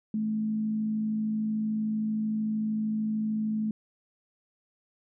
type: tone with frequency modulation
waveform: sine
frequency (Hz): 216.4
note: A3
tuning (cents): -29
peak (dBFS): -26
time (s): 0.14-3.71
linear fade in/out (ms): 2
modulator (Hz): 53.2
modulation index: 0.21
effects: none